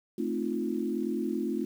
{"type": "chord", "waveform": "sine", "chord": "F dominant seventh", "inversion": "first", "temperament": "equal", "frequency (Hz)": [220, 261.6, 311.1, 349.2], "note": ["A3", "C4", "Eb4", "F4"], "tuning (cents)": [0, 0, 0, 0], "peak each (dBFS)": [-33, -34, -35, -33], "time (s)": [0.18, 1.65], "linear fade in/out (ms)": 5, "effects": ["9-bit"]}